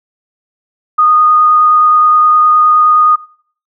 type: tone with vibrato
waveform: sine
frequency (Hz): 1234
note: D#6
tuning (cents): -15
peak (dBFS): -5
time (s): 0.98-3.16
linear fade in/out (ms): 10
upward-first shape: triangle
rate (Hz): 9.6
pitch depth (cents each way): 11
effects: noise-tail reverb RT60 0.5 s tail -20 dB re dry